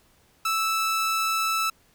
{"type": "tone", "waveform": "sawtooth", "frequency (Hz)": 1315, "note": "E6", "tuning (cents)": -5, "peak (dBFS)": -19, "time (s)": [0.45, 1.7], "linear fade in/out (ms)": 5, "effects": ["pink hiss -61 dBFS RMS until 1.94 s"]}